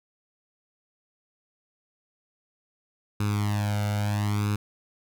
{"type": "tone with flanger", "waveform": "sawtooth", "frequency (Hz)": 103.6, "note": "G#2", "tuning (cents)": -4, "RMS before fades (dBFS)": -26, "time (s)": [3.2, 4.56], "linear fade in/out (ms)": 5, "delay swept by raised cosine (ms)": [0.78, 1.39], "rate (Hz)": 0.75, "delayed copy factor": 0.95, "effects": []}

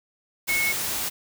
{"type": "tone in noise", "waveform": "sine", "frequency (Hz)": 2190, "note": "C#7", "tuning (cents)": -22, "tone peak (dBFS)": -22, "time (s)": [0.48, 0.73], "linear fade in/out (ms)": 20, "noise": "white", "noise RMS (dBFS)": -28, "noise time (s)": [0.47, 1.1], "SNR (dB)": 3, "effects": []}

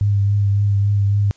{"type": "tone with vibrato", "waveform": "sine", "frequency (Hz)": 101, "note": "G#2", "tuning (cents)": -48, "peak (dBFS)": -13, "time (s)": [0.01, 1.31], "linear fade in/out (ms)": 0, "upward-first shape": "triangle", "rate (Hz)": 3.6, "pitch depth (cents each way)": 26, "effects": ["white hiss -54 dBFS RMS until 1.36 s", "resampled to 16000 Hz"]}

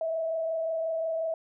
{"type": "tone with frequency modulation", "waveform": "sine", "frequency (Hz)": 650, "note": "E5", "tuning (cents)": -24, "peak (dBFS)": -27, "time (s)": [0.01, 1.34], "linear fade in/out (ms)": 2, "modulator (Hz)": 25.6, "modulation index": 0.5, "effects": []}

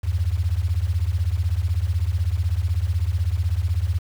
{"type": "beating tone pair", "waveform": "sine", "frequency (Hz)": [78.5, 94.5], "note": ["D#2", "F#2"], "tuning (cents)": [16, 37], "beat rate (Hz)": 16, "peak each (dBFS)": -22, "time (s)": [0.03, 3.99], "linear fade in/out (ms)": 20, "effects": ["7-bit"]}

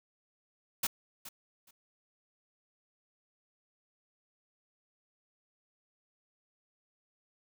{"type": "noise with echo", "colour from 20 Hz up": "white", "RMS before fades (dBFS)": -31, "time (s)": [0.83, 0.87], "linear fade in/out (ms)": 5, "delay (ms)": 420, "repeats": 2, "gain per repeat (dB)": -15, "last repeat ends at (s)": 1.71, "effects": []}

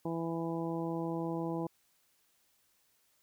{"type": "harmonic tone", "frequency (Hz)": 165.8, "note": "E3", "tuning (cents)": 10, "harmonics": [1, 2, 3, 4, 5, 6], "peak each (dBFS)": [-38, -36, -41, -45, -44, -46], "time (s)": [0.05, 1.67], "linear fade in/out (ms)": 5, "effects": ["white hiss -72 dBFS RMS until 3.22 s"]}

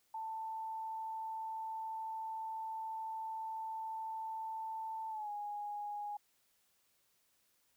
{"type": "tone with pitch glide", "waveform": "sine", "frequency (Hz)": [887, 827.6], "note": ["A5", "G#5"], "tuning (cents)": [14, -6], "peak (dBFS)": -39, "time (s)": [0.14, 6.17], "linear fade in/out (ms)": 5, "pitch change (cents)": -120, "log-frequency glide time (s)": [5.09, 5.3], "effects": ["white hiss -75 dBFS RMS until 7.76 s"]}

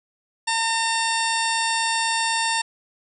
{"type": "harmonic tone", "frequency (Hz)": 908, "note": "A#5", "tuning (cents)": -46, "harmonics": [1, 2, 3, 4, 5, 6, 8, 9, 10], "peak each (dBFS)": [-24, -27, -29, -30, -31, -32, -33, -34, -34], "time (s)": [0.47, 2.62], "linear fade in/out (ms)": 10, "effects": []}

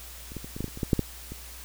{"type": "clicks", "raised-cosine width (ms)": 3, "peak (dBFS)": [-30, -22, -26, -23, -18, -17, -30, -26, -14, -7, -11, -25], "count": 12, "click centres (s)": [0.319, 0.367, 0.445, 0.565, 0.606, 0.643, 0.681, 0.774, 0.832, 0.932, 0.993, 1.32], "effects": ["added 60 Hz sine -45 dBFS peak until 1.64 s", "white hiss -45 dBFS RMS until 1.64 s"]}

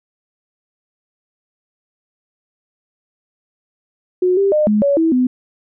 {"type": "tone with pitch steps", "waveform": "sine", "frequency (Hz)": [364.4, 394.9, 607, 210.7, 564, 325.4, 252.3], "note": ["F#4", "G4", "D#5", "G#3", "C#5", "E4", "B3"], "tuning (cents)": [-26, 13, -43, 25, 30, -22, 37], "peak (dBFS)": -11, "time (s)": [4.22, 5.27], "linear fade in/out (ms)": 5, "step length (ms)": 150, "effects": []}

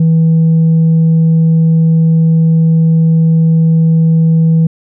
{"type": "tone", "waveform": "sine", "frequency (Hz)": 162.5, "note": "E3", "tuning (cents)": -24, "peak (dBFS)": -3, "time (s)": [0, 4.67], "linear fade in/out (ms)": 5, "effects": ["tanh soft clip ceiling -4 dBFS"]}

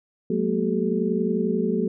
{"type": "tone cluster", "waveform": "sine", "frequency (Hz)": [183.1, 213.8, 234.6, 380.7, 432], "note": ["F#3", "A3", "A#3", "F#4", "A4"], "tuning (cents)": [-18, -49, 11, 49, -32], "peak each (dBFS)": -27, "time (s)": [0.3, 1.88], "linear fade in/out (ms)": 5, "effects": []}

